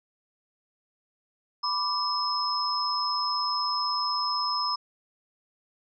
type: tone cluster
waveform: sine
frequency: 998 / 1174 / 5170 Hz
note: B5 / D6 / E8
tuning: +18 / -1 / -34 cents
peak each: -31 / -30 / -28 dBFS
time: 1.63-4.76 s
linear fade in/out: 10 ms
effects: none